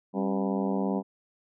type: harmonic tone with a mistuned harmonic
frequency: 97.7 Hz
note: G2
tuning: 5 cents flat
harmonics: 2 / 3 / 4 / 5 / 6 / 7 / 8 / 9 / 10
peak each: -28 / -32 / -34 / -36 / -38 / -39 / -40 / -41 / -42 dBFS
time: 0.13-1.03 s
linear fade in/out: 50 ms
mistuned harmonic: 3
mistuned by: -120 cents
effects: none